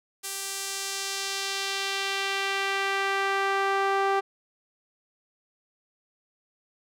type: tone with band-pass filter sweep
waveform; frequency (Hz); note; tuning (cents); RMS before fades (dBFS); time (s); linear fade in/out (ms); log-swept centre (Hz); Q
sawtooth; 392; G4; 0; -28; 0.23-4.21; 20; 9500 to 930; 1
effects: none